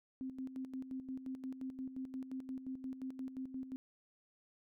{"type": "tone with tremolo", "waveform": "sine", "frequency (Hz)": 261.6, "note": "C4", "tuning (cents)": 0, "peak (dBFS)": -39, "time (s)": [0.21, 3.76], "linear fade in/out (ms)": 0, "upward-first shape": "square", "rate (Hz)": 5.7, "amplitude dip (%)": 65, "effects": []}